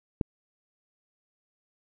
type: click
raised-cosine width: 3 ms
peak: -13 dBFS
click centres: 0.212 s
effects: none